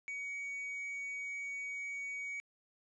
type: tone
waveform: triangle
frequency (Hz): 2251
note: C#7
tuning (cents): +26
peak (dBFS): -37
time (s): 0.08-2.4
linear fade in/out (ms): 0
effects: resampled to 22050 Hz + 12-bit